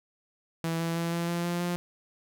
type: tone with pitch steps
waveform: sawtooth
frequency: 164.81 / 166.53 / 168.27 / 170.03 / 171.81 / 173.6 / 175.42 Hz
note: E3 / E3 / E3 / F3 / F3 / F3 / F3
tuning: 0 / +18 / +36 / -46 / -28 / -10 / +8 cents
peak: -24 dBFS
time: 0.64-1.76 s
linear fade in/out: 0 ms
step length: 160 ms
effects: none